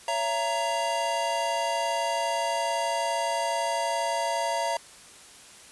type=chord; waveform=square; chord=A# diminished; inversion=first; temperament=just; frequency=559.4 / 671.3 / 932.3 Hz; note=C#5 / E5 / A#5; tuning=+16 / +31 / 0 cents; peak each=-34 / -30 / -29 dBFS; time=0.08-4.77 s; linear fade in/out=2 ms; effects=white hiss -49 dBFS RMS until 5.71 s + resampled to 24000 Hz